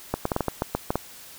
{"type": "clicks", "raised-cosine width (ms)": 1, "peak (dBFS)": -9, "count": 10, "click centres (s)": [0.14, 0.254, 0.318, 0.364, 0.407, 0.483, 0.621, 0.75, 0.905, 0.956], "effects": ["white hiss -45 dBFS RMS until 1.38 s"]}